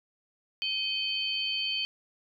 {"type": "tone cluster", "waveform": "sine", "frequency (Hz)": [2526, 3105, 4492], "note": ["D#7", "G7", "C#8"], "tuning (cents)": [26, -17, 22], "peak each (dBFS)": [-35, -30, -35], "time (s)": [0.62, 1.85], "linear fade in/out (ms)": 0, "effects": []}